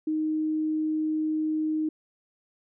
sine tone, 311.1 Hz, D#4, in tune, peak -24 dBFS, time 0.07-1.89 s, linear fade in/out 5 ms, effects none

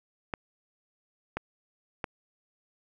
clicks, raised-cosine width 0.5 ms, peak -16 dBFS, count 3, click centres 0.338 / 1.37 / 2.042 s, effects none

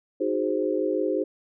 sine chord, Ab dominant seventh, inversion second, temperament equal, 311.1 / 370 / 415.3 / 523.3 Hz, Eb4 / Gb4 / Ab4 / C5, 0 / 0 / 0 / 0 cents, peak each -28 dBFS, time 0.2-1.24 s, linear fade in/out 10 ms, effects none

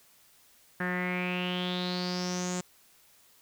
sawtooth tone with low-pass filter sweep, 180 Hz, F#3, 47 cents flat, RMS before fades -32 dBFS, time 0.8-2.61 s, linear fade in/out 5 ms, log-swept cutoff 1700 to 7300 Hz, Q 7.5, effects white hiss -61 dBFS RMS until 3.41 s

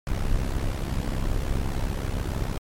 brown noise with amplitude modulation, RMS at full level -22 dBFS, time 0.07-2.58 s, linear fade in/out 0 ms, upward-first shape sine, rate 66.8 Hz, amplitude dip 80%, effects MP3 64 kbps

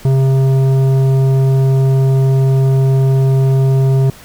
triangle tone with tanh clipping, 133.8 Hz, C3, 39 cents sharp, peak -10 dBFS, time 0.05-4.1 s, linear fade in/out 2 ms, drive 15 dB, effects pink hiss -38 dBFS RMS until 4.24 s

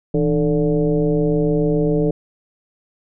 sine tone with frequency modulation, 301.5 Hz, D4, 46 cents sharp, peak -14 dBFS, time 0.14-2.11 s, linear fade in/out 5 ms, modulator 139 Hz, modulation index 1.6, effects none

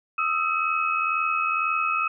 sine tone cluster, 1246 / 1328 / 2559 Hz, D#6 / E6 / D#7, +2 / +12 / +48 cents, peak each -26 dBFS, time 0.18-2.08 s, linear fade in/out 5 ms, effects none

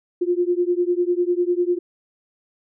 sine beating tone pair, 349.2 / 359.2 Hz, F4 / F4, 0 / +49 cents, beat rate 10 Hz, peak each -20 / -21 dBFS, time 0.21-1.79 s, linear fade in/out 10 ms, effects none

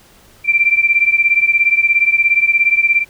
sine beating tone pair, 2349 / 2366 Hz, D7 / D7, 0 / +12 cents, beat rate 17 Hz, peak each -12 / -14 dBFS, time 0.44-3.05 s, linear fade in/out 50 ms, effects pink hiss -47 dBFS RMS until 3.09 s

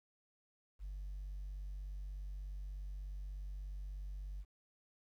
sine tone, 48.33 Hz, G1, 24 cents flat, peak -40 dBFS, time 0.79-4.45 s, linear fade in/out 50 ms, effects tanh soft clip ceiling -40 dBFS + 12-bit

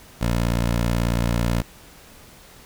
15% pulse tone, 58.27 Hz, A#1, in tune, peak -13 dBFS, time 0.21-1.62 s, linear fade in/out 5 ms, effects pink hiss -47 dBFS RMS until 2.65 s

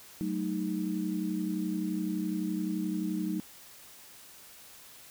sine chord, D# diminished, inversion first, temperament equal with one note detuned, 188.34 / 220 / 311.1 Hz, F#3 / A3 / D#4, +31 / 0 / 0 cents, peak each -33 / -36 / -33 dBFS, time 0.21-3.4 s, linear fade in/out 0 ms, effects white hiss -52 dBFS RMS until 5.1 s

